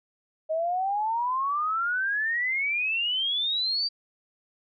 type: exponential sweep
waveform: sine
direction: up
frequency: 622.3 to 4699 Hz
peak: -24 dBFS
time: 0.49-3.89 s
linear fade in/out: 20 ms
effects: none